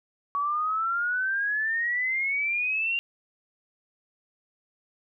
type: exponential sweep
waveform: sine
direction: up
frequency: 1126 to 2794 Hz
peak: -24 dBFS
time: 0.35-2.99 s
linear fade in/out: 0 ms
effects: none